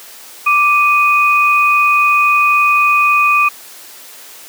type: tone pair together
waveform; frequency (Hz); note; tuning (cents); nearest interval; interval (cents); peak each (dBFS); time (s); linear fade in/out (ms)
sine; 1174.7 / 2489; D6 / D#7; 0 / 0; octave + minor second; 1300; -11; 0.46-3.49; 10
effects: white hiss -36 dBFS RMS until 4.48 s + high-pass 300 Hz 12 dB/octave